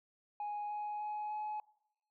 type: tone with pitch steps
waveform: sine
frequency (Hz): 830.6 / 836.4 / 842.2 / 848.1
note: G#5 / G#5 / G#5 / G#5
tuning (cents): 0 / +12 / +24 / +36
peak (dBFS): -35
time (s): 0.4-1.6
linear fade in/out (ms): 2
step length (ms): 300
effects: noise-tail reverb RT60 0.8 s tail -23 dB re dry + tanh soft clip ceiling -35 dBFS